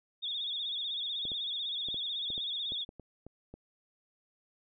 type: tone with vibrato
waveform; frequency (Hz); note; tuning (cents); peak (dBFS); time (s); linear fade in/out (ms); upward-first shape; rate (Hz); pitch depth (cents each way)
sine; 3520; A7; 0; -33; 0.22-2.85; 20; sine; 16; 97
type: clicks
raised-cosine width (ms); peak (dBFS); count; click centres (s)
2; -33; 11; 1.253 / 1.318 / 1.886 / 1.944 / 2.303 / 2.379 / 2.721 / 2.891 / 2.997 / 3.266 / 3.54
effects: none